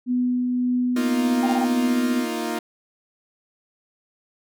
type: tone with tremolo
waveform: sine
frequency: 248.3 Hz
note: B3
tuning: 9 cents sharp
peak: -18 dBFS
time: 0.06-2.26 s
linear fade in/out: 50 ms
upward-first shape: triangle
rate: 1.8 Hz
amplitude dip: 25%
type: chord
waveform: sawtooth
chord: Bb suspended fourth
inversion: none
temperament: equal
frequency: 233.1 / 311.1 / 349.2 Hz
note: Bb3 / Eb4 / F4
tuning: 0 / 0 / 0 cents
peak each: -25 / -26 / -25 dBFS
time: 0.96-2.59 s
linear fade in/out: 5 ms
type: tone bursts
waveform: sine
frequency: 783 Hz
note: G5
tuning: 2 cents flat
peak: -22 dBFS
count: 4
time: 1.43-1.645 s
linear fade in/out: 2 ms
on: 35 ms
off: 25 ms
effects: none